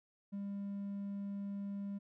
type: tone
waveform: triangle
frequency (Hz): 200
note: G3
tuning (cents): +35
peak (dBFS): -36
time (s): 0.32-1.99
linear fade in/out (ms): 20
effects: tanh soft clip ceiling -32 dBFS